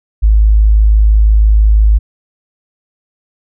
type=tone; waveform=sine; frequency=53 Hz; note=G#1; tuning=36 cents sharp; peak=-4 dBFS; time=0.22-1.99 s; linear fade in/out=20 ms; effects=none